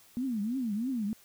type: tone with vibrato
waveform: sine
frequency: 232.7 Hz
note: A#3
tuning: 3 cents flat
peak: -29 dBFS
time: 0.17-1.13 s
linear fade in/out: 0 ms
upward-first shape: triangle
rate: 3.1 Hz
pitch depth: 290 cents each way
effects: white hiss -59 dBFS RMS until 1.24 s